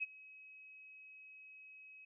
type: tone with ADSR envelope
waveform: sine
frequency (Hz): 2550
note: D#7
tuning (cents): +42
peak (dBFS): -33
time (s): 0-2.05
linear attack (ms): 28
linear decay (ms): 25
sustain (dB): -21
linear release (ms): 6
effects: none